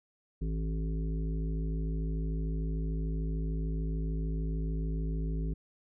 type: harmonic tone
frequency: 53.4 Hz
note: G#1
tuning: 49 cents sharp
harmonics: 1 / 3 / 5 / 7 / 8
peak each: -31 / -36 / -43 / -48 / -49 dBFS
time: 0.41-5.54 s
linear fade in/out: 10 ms
effects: none